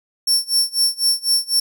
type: tone with tremolo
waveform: sawtooth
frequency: 5440 Hz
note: F8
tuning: 46 cents flat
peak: -10 dBFS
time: 0.27-1.6 s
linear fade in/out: 5 ms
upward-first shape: sine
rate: 4 Hz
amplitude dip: 95%
effects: none